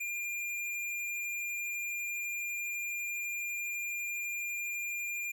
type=tone; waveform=square; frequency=2402 Hz; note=D7; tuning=38 cents sharp; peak=-35 dBFS; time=0-5.32 s; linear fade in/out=10 ms; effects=none